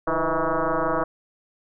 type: tone with frequency modulation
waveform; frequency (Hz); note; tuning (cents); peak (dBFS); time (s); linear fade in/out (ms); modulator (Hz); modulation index
sine; 311.1; D#4; 0; -20; 0.07-1.04; 5; 162; 6.6
effects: none